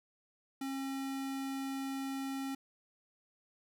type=tone; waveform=square; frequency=270 Hz; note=C#4; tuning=45 cents flat; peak=-37 dBFS; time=0.61-2.55 s; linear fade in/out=5 ms; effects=none